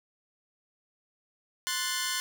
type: chord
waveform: 10% pulse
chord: F# diminished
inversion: second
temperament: equal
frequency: 1046.5 / 1480 / 1760 Hz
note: C6 / F#6 / A6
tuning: 0 / 0 / 0 cents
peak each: -25 dBFS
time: 1.67-2.2 s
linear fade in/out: 0 ms
effects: none